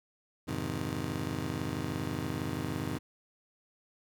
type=chord; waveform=20% pulse; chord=F minor seventh; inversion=none; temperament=just; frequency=87.31 / 104.77 / 130.96 / 157.15 Hz; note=F2 / Ab2 / C3 / Eb3; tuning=0 / +16 / +2 / +18 cents; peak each=-35 / -36 / -33 / -34 dBFS; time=0.47-2.99 s; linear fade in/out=20 ms; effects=none